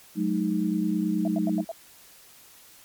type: chord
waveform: sine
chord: D# diminished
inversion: first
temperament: equal with one note detuned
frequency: 185 / 214.5 / 311.1 Hz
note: F#3 / A3 / D#4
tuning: 0 / -44 / 0 cents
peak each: -27 dBFS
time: 0.15-1.65 s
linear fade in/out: 50 ms
type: tone bursts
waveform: sine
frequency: 662 Hz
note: E5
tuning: 7 cents sharp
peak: -29 dBFS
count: 5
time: 1.25-1.716 s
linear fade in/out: 2 ms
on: 26 ms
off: 84 ms
effects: white hiss -52 dBFS RMS until 2.84 s + MP3 96 kbps